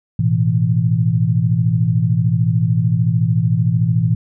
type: chord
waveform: sine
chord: A suspended second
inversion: none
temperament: equal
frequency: 110 / 123.47 / 164.81 Hz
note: A2 / B2 / E3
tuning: 0 / 0 / 0 cents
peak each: -17 dBFS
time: 0.19-4.15 s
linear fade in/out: 5 ms
effects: none